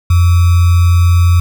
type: tone with sample-and-hold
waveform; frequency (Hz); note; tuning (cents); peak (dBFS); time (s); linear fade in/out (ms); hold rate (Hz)
sine; 87.1; F2; -4; -5; 0.1-1.4; 5; 1225
effects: none